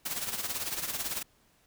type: noise with tremolo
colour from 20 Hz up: white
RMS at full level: -32 dBFS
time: 0.05-1.23 s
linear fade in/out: 10 ms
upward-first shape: sine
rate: 18 Hz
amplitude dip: 65%
effects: pink hiss -66 dBFS RMS until 1.66 s